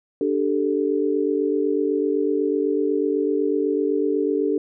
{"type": "chord", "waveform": "sine", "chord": "D suspended fourth", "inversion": "none", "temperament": "equal", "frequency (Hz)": [293.7, 392, 440], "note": ["D4", "G4", "A4"], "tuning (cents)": [0, 0, 0], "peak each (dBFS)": -23, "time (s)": [0.21, 4.58], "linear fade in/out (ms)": 2, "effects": []}